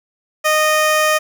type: tone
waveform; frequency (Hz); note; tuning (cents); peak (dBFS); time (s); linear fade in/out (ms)
15% pulse; 617; D#5; -15; -6; 0.44-1.19; 20
effects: 8-bit